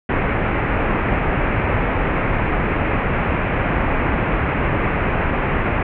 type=low-pass noise; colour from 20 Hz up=pink; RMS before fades=-19 dBFS; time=0.09-5.83 s; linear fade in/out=5 ms; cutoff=2500 Hz; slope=48 dB/octave; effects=none